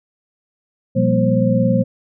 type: tone cluster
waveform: sine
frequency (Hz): 120.1 / 177.1 / 198.2 / 236.4 / 530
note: B2 / F3 / G3 / A#3 / C5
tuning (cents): -48 / +24 / +19 / +24 / +22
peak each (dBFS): -19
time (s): 0.95-1.84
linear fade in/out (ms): 20
effects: none